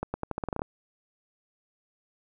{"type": "accelerating click train", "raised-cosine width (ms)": 1, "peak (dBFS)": -16, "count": 11, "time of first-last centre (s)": [0.03, 0.619], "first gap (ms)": 110, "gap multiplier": 0.85, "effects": []}